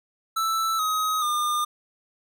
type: tone with pitch steps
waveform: square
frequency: 1321 / 1263.5 / 1208.6 Hz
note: E6 / D#6 / D6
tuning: +3 / +26 / +49 cents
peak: -23 dBFS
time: 0.36-1.65 s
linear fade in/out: 10 ms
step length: 430 ms
effects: none